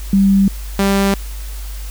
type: tone pair in turn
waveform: sine / sawtooth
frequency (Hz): 196 / 197.14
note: G3 / G3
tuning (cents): 0 / +10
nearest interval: unison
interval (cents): 10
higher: second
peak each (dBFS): -8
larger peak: neither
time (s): 0.13-0.48 / 0.79-1.14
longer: neither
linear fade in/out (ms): 2
effects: added 50 Hz sine -24 dBFS peak until 1.9 s + white hiss -37 dBFS RMS until 1.9 s